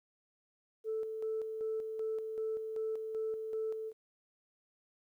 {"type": "tone with tremolo", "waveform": "sine", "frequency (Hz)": 440, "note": "A4", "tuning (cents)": 0, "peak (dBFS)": -32, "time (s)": [0.84, 3.93], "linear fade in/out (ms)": 50, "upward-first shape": "square", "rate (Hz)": 2.6, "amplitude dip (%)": 45, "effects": ["tanh soft clip ceiling -29 dBFS", "12-bit"]}